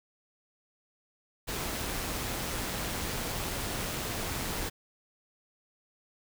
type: noise with amplitude modulation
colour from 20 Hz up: pink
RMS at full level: -33 dBFS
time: 1.47-4.7 s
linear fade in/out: 20 ms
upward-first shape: sine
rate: 178 Hz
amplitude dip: 30%
effects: none